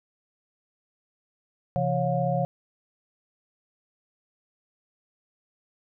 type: tone cluster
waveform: sine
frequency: 133.7 / 169.1 / 551 / 713 Hz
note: C3 / E3 / C#5 / F5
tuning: +38 / +44 / -11 / +36 cents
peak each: -28 dBFS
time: 1.76-2.45 s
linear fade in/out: 0 ms
effects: none